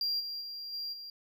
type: tone with level steps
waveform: triangle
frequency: 4762 Hz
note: D8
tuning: 23 cents sharp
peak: -28 / -35 / -38 / -34 / -41 dBFS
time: 0.01-1.1 s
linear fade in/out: 2 ms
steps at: 0.19 / 0.4 / 0.72 / 0.92 s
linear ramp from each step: 20 ms
effects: none